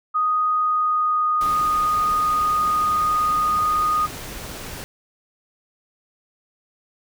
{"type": "tone with pitch glide", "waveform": "sine", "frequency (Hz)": [1244.5, 1235.2], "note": ["D#6", "D#6"], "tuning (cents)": [0, -13], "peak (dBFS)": -17, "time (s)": [0.14, 4.07], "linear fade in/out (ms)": 20, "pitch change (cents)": -13, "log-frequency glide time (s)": [0.51, 1.37]}
{"type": "noise", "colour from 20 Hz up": "pink", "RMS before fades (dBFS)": -34, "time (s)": [1.41, 4.84], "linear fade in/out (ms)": 0}
{"effects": []}